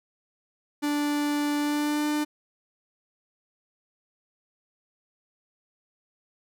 45% pulse tone with pitch glide, 292.9 to 298.7 Hz, D4 to D4, -5 to +29 cents, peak -24 dBFS, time 0.82-2.25 s, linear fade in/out 20 ms, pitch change +34 cents, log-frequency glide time 1.58-2.09 s, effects none

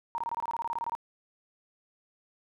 sine tone bursts, 932.3 Hz, A#5, in tune, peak -29 dBFS, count 15, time 0.15-0.951 s, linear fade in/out 0 ms, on 31 ms, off 24 ms, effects none

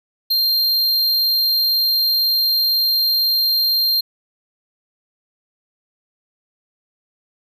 square tone, 4186 Hz, C8, in tune, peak -15 dBFS, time 0.3-4.01 s, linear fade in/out 10 ms, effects none

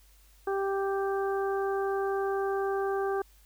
harmonic tone, 392 Hz, G4, in tune, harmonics 1 / 2 / 3 / 4, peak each -28 / -34 / -38 / -40 dBFS, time 0.47-3.22 s, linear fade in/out 5 ms, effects added 50 Hz sine -57 dBFS peak until 3.45 s + white hiss -63 dBFS RMS until 3.45 s

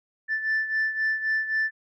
sine beating tone pair, 1760 / 1763.8 Hz, A6 / A6, 0 / +4 cents, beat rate 3.8 Hz, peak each -23 / -28 dBFS, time 0.28-1.71 s, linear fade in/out 50 ms, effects tanh soft clip ceiling -19 dBFS

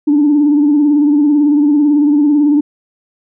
sine tone with vibrato, 293.3 Hz, D4, 2 cents flat, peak -6 dBFS, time 0.07-2.61 s, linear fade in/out 10 ms, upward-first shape sine, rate 18 Hz, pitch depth 59 cents each way, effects tanh soft clip ceiling -3 dBFS

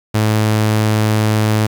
sawtooth tone, 107.9 Hz, A2, 33 cents flat, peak -8 dBFS, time 0.14-1.67 s, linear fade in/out 10 ms, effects 7-bit

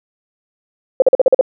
sine tone bursts, 523.3 Hz, C5, in tune, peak -4 dBFS, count 7, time 1-1.411 s, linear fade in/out 2 ms, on 21 ms, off 44 ms, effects none

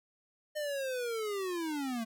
square linear sweep, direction down, 610 to 218.9 Hz, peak -34 dBFS, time 0.55-2.05 s, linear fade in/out 20 ms, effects none

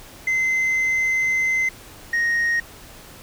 sine tone pair in turn, 2062 / 1868.6 Hz, C7 / A#6, -26 / +4 cents, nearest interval major second, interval 170 cents, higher first, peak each -15 dBFS, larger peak neither, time 0.27-1.69 / 2.13-2.6 s, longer first, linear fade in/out 5 ms, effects tanh soft clip ceiling -17 dBFS + pink hiss -43 dBFS RMS until 3.22 s

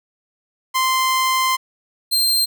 sawtooth tone pair in turn, 1041 / 4164 Hz, C6 / C8, -9 / -9 cents, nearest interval 2 octaves, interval 2400 cents, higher second, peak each -12 dBFS, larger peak neither, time 0.74-1.57 / 2.11-2.46 s, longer first, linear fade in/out 20 ms, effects none

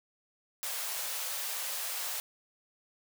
white high-pass noise, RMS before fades -36 dBFS, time 0.63-2.2 s, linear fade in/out 0 ms, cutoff 490 Hz, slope 48 dB/octave, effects none

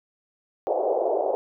white band-pass noise, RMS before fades -24 dBFS, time 0.67-1.35 s, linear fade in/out 0 ms, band 380 to 750 Hz, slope 48 dB/octave, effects none

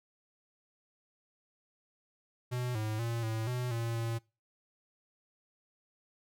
square tone with pitch steps, 124.1 / 108.3 / 116.5 / 111.3 / 124.4 / 115.8 / 115.1 Hz, B2 / A2 / A#2 / A2 / B2 / A#2 / A#2, +9 / -27 / -1 / +20 / +13 / -11 / -22 cents, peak -33 dBFS, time 2.51-4.19 s, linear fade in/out 20 ms, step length 240 ms, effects noise-tail reverb RT60 0.3 s tail -24 dB re dry

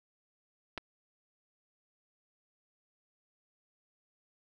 clicks, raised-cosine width 0.3 ms, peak -21 / -28 dBFS, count 2, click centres 0.777 / 0.78 s, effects none

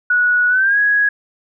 sine tone with pitch glide, 1465 to 1663.5 Hz, F#6 to G#6, -18 to +2 cents, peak -11 dBFS, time 0.1-1.09 s, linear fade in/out 5 ms, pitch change +220 cents, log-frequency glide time 0.49-0.78 s, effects none

